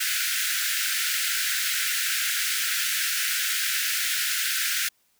pink high-pass noise, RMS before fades -26 dBFS, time 0-4.89 s, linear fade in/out 10 ms, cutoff 1400 Hz, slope 96 dB/octave, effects white hiss -67 dBFS RMS until 5.19 s

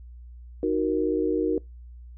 sine chord, D# minor, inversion none, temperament equal, 311.1 / 370 / 466.2 Hz, D#4 / F#4 / A#4, 0 / 0 / 0 cents, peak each -26 dBFS, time 0.63-1.58 s, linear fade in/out 2 ms, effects noise-tail reverb RT60 0.2 s tail -25 dB re dry + added 60 Hz sine -41 dBFS peak until 2.17 s

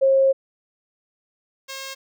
sine / 5% pulse tone pair in turn, 538 / 538 Hz, C5 / C5, +48 / +48 cents, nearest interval unison, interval 0 cents, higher neither, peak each -13 / -20 dBFS, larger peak first, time 0.01-0.33 / 1.68-1.95 s, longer first, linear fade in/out 20 ms, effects none

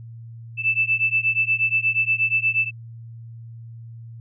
sine beating tone pair, 2637 / 2645.4 Hz, E7 / E7, 0 / +5 cents, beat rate 8.4 Hz, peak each -21 dBFS, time 0.57-2.71 s, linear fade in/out 50 ms, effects added 115 Hz sine -36 dBFS peak until 4.2 s

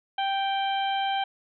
harmonic tone, 784 Hz, G5, in tune, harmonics 1 / 2 / 3 / 4 / 5, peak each -25 / -35 / -38 / -33 / -47 dBFS, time 0.18-1.24 s, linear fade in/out 5 ms, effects none

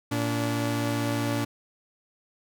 sawtooth tone pair together, 114.53 / 288.6 Hz, A#2 / D4, -30 / -30 cents, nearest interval octave + major third, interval 1600 cents, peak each -24 dBFS, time 0.11-1.45 s, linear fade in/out 10 ms, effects none

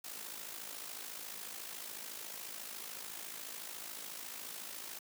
white noise with amplitude modulation, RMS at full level -43 dBFS, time 0.04-4.99 s, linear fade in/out 5 ms, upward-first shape sine, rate 54 Hz, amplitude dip 60%, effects high-pass 200 Hz 12 dB/octave

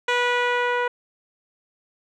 10% pulse tone with low-pass filter sweep, 488.4 Hz, B4, 19 cents flat, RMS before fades -22 dBFS, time 0.08-0.88 s, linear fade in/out 5 ms, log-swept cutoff 4000 to 1500 Hz, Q 0.72, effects none

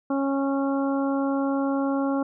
harmonic tone, 274.9 Hz, C#4, 14 cents flat, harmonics 1 / 2 / 3 / 4 / 5, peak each -23 / -29 / -33 / -35 / -37 dBFS, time 0.1-2.23 s, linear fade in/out 5 ms, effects none

